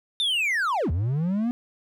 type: linear two-way sweep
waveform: triangle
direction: down then up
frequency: 3651 to 74 to 246.8 Hz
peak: -20 dBFS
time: 0.2-1.51 s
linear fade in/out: 0 ms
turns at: 0.91 s
effects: none